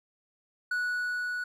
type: tone with level ramp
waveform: triangle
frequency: 1471 Hz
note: F#6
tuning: 11 cents flat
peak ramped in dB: -25 to -29 dBFS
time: 0.71-1.44 s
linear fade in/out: 5 ms
effects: none